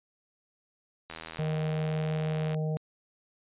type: click train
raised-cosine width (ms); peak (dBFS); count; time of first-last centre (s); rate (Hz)
0.3; -24; 118; 1.1-2.544; 81
type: harmonic tone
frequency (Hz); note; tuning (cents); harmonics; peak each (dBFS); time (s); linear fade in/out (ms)
155.56; D#3; 0; 1 / 3 / 4 / 5; -28 / -37 / -40 / -46; 1.39-2.77; 0
effects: resampled to 8000 Hz